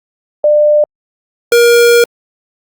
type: tone pair in turn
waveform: sine / square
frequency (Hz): 597 / 473.5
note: D5 / A#4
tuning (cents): +28 / +27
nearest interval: major third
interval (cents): 401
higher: first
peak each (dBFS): -5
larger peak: neither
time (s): 0.44-0.84 / 1.52-2.04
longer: second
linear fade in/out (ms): 2
effects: Opus 48 kbps